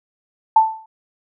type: tone with exponential decay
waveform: sine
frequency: 883 Hz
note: A5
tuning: 6 cents sharp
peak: -5 dBFS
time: 0.56-0.86 s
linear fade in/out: 5 ms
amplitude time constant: 64 ms
effects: none